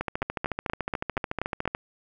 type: two click trains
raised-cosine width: 0.5 ms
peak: -13 / -12 dBFS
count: 25 / 7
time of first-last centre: 0.01-1.749 / 0.22-1.655 s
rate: 13.8 / 4.18 Hz
effects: none